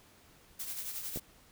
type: noise with tremolo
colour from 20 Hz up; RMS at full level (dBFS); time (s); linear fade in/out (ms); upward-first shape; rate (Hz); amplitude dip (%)
blue; -38; 0.59-1.2; 10; sine; 11; 50
type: clicks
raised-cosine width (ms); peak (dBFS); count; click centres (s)
2; -27; 2; 1.16 / 1.173
effects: pink hiss -61 dBFS RMS until 1.51 s